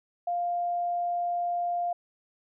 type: tone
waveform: sine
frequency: 700 Hz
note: F5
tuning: 4 cents sharp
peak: -26 dBFS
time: 0.27-1.93 s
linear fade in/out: 5 ms
effects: none